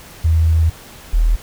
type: tone pair in turn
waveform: sine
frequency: 81 / 40.5 Hz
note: E2 / E1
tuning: -30 / -30 cents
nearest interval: octave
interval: 1200 cents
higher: first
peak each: -10 dBFS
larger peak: neither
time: 0.24-0.7 / 1.13-1.36 s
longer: first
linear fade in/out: 10 ms
effects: pink hiss -39 dBFS RMS until 1.42 s